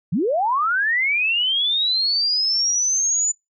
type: linear sweep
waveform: sine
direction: up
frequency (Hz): 136.3 to 7040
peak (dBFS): -17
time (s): 0.12-3.32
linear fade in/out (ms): 10
effects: noise-tail reverb RT60 0.2 s tail -25 dB re dry